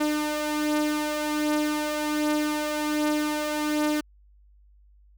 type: beating tone pair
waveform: sawtooth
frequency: 300 / 301.3 Hz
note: D4 / D4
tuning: +37 / +44 cents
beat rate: 1.3 Hz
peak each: -27 / -21 dBFS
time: 0-4.01 s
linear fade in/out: 10 ms
effects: added 50 Hz sine -53 dBFS peak until 5.17 s